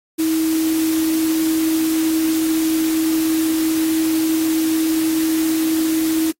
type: tone in noise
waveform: sine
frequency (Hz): 320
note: D#4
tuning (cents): +49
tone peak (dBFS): -15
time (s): 0.18-6.32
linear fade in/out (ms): 20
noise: white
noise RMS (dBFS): -28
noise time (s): 0.18-6.32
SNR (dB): +10
effects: noise-tail reverb RT60 0.1 s tail -26 dB re dry + AAC 48 kbps